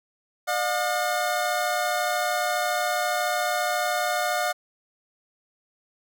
25% pulse tone pair together, 604 / 718.3 Hz, D5 / F5, +48 / +48 cents, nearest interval minor third, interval 300 cents, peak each -24 / -21 dBFS, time 0.47-4.53 s, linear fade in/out 20 ms, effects none

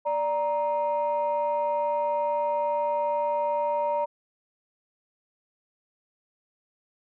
sine tone pair together, 587.3 / 935.8 Hz, D5 / A#5, 0 / +6 cents, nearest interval minor sixth, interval 806 cents, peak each -25 dBFS, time 0.05-4.06 s, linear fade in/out 20 ms, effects tanh soft clip ceiling -18 dBFS

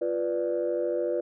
sine chord, B diminished, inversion second, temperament equal, 349.2 / 493.9 / 587.3 Hz, F4 / B4 / D5, 0 / 0 / 0 cents, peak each -29 / -28 / -29 dBFS, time 0.01-1.21 s, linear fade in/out 10 ms, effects tanh soft clip ceiling -18 dBFS

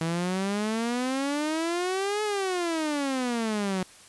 sawtooth exponential two-way sweep, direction up then down, 161.3 to 428.5 to 182.4 Hz, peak -22 dBFS, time 0.01-3.83 s, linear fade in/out 2 ms, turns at 2.23 s, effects white hiss -51 dBFS RMS until 4.08 s + resampled to 24000 Hz

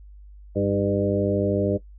harmonic tone with a mistuned harmonic, 100 Hz, G2, 35 cents sharp, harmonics 1 / 2 / 3 / 4 / 5 / 6, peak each -27 / -27 / -27 / -27 / -27 / -27 dBFS, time 0.55-1.78 s, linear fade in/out 20 ms, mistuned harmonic 3, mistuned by +40 cents, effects noise-tail reverb RT60 0.1 s tail -17 dB re dry + added 50 Hz sine -42 dBFS peak until 1.98 s

